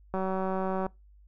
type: click train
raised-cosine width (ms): 1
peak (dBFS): -18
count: 138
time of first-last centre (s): 0.14-0.865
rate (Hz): 189
effects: noise-tail reverb RT60 0.2 s tail -23 dB re dry + added 50 Hz sine -53 dBFS peak until 1.27 s